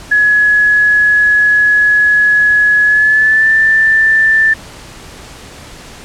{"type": "tone with pitch glide", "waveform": "sine", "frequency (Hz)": [1689, 1771.9], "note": ["G#6", "A6"], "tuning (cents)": [29, 12], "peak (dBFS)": -6, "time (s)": [0.11, 4.54], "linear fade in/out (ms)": 10, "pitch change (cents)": 83, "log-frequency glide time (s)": [2.84, 3.5], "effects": ["pink hiss -33 dBFS RMS until 6.04 s", "low-pass 9000 Hz 12 dB/octave"]}